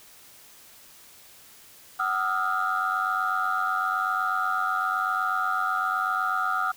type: tone cluster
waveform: sine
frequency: 751 / 1222 / 1310 / 1411 Hz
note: F#5 / D#6 / E6 / F6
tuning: +26 / -32 / -11 / +17 cents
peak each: -30 / -28 / -28 / -27 dBFS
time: 1.99-6.72 s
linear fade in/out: 10 ms
effects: tanh soft clip ceiling -16 dBFS + white hiss -51 dBFS RMS until 6.76 s